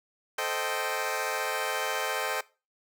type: chord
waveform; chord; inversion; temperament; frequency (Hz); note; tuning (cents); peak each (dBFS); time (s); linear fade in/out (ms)
15% pulse; A half-diminished seventh; none; equal with one note detuned; 440 / 523.3 / 622.3 / 777.7; A4 / C5 / Eb5 / G5; 0 / 0 / 0 / -14; -28; 0.38-2.41; 5
effects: noise-tail reverb RT60 0.3 s tail -20 dB re dry